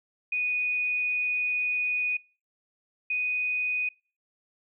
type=tone pair in turn; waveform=sine; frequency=2477 / 2488 Hz; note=D#7 / D#7; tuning=-8 / -1 cents; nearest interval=unison; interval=7 cents; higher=second; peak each=-25 dBFS; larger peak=neither; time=0.32-2.17 / 3.1-3.89 s; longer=first; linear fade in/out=5 ms; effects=noise-tail reverb RT60 0.4 s tail -26 dB re dry